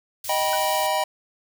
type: band-stop noise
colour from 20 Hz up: white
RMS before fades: -33 dBFS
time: 0.24-0.87 s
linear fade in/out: 5 ms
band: 110 to 3100 Hz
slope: 12 dB/octave
type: chord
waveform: square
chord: Eb augmented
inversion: none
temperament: just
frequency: 622.3 / 777.8 / 972.3 Hz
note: Eb5 / G5 / B5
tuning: 0 / -14 / -27 cents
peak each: -26 dBFS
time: 0.29-1.04 s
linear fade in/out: 5 ms
type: tone with exponential decay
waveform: triangle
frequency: 1501 Hz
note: F#6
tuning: 24 cents sharp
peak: -25 dBFS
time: 0.53-0.61 s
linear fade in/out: 1 ms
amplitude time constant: 16 ms
effects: none